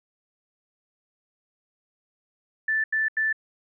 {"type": "tone bursts", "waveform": "sine", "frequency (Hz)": 1760, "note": "A6", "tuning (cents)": 0, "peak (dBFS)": -21, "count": 3, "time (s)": [2.68, 3.328], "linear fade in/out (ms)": 5, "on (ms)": 160, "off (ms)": 84, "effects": []}